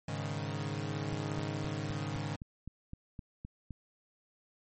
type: chord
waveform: sawtooth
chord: Ab suspended fourth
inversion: none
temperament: equal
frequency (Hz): 103.83 / 138.59 / 155.56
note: Ab2 / Db3 / Eb3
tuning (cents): 0 / 0 / 0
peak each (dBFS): -35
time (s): 0.08-2.36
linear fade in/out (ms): 5
type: click train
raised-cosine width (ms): 5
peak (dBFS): -30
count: 11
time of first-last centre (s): 1.13-3.707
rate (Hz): 3.88
effects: MP3 32 kbps